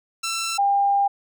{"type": "tone pair in turn", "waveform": ["10% pulse", "sine"], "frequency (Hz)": [1341, 800.4], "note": ["E6", "G5"], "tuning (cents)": [29, 36], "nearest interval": "major sixth", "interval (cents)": 893, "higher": "first", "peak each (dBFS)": -16, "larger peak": "neither", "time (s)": [[0.23, 0.58], [0.58, 1.08]], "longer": "second", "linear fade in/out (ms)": 10, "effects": []}